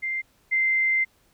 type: tone pair in turn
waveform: sine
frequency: 2093 / 2082 Hz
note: C7 / C7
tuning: 0 / -9 cents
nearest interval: unison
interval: 9 cents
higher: first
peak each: -25 / -19 dBFS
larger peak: second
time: 0.02-0.22 / 0.51-1.05 s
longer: second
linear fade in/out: 20 ms
effects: pink hiss -63 dBFS RMS until 1.33 s